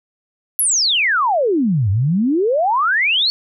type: exponential two-way sweep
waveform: sine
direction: down then up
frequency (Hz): 11750 to 92.6 to 4487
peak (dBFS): -13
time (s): 0.59-3.3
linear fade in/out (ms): 0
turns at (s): 1.9
effects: none

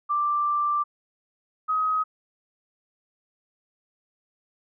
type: tone pair in turn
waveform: sine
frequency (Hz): 1178 / 1263.8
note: D6 / D#6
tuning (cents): +5 / +27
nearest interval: minor second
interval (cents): 122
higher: second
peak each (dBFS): -21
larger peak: neither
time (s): 0.09-0.84 / 1.68-2.04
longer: first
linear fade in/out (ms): 20
effects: none

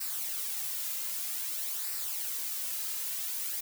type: noise with flanger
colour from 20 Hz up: blue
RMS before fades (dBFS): -35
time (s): 0-3.61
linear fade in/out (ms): 10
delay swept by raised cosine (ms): 0.3 to 2.7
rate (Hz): 0.52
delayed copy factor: -0.55
effects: none

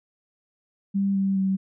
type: tone with pitch steps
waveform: sine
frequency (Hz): 197.2 / 194.49 / 191.81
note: G3 / G3 / G3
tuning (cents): +11 / -13 / -37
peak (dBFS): -20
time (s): 0.94-1.57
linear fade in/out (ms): 20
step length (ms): 210
effects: none

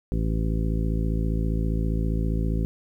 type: harmonic tone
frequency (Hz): 55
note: A1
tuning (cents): 0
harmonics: 1 / 2 / 3 / 4 / 5 / 6 / 7 / 9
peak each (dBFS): -24 / -30 / -29 / -34 / -34 / -41 / -37 / -42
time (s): 0.12-2.65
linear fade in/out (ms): 0
effects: 10-bit

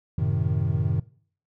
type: chord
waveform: triangle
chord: F# diminished seventh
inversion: none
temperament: equal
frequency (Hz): 92.5 / 110 / 130.81 / 155.56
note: F#2 / A2 / C3 / Eb3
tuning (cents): 0 / 0 / 0 / 0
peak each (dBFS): -25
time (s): 0.18-1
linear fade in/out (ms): 5
effects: noise-tail reverb RT60 0.5 s tail -20 dB re dry

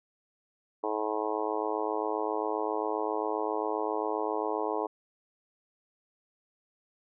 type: harmonic tone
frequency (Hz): 107.5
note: A2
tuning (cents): -40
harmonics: 3 / 4 / 5 / 6 / 7 / 8 / 9 / 10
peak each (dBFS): -37 / -33 / -38 / -38 / -38 / -37 / -37 / -40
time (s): 0.83-4.87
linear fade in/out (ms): 10
effects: none

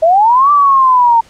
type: linear two-way sweep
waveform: sine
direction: up then down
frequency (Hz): 622.3 to 1175 to 908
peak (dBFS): -5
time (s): 0.02-1.21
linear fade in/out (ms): 10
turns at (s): 0.51
effects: pink hiss -44 dBFS RMS until 1.29 s + low-pass 8000 Hz 12 dB/octave

